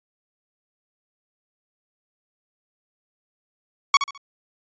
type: tone with echo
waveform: sawtooth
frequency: 1118 Hz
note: C#6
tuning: 14 cents sharp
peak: -7 dBFS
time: 3.94-3.97 s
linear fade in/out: 2 ms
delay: 69 ms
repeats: 3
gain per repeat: -10 dB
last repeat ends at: 4.177 s
effects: resampled to 16000 Hz